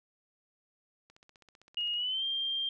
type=click train; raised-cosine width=0.2 ms; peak=-40 dBFS; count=14; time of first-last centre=1.1-1.939 s; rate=15.5 Hz
type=tone with pitch glide; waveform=sine; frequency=2870 to 3184 Hz; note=F7 to G7; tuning=+47 to +26 cents; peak=-30 dBFS; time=1.77-2.69 s; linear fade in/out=2 ms; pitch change=+179 cents; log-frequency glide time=1.95-2.24 s
effects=none